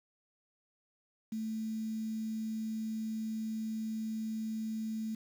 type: tone with quantisation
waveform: sine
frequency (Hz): 220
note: A3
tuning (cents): 0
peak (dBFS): -34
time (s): 1.32-5.15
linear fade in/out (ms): 5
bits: 9
effects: none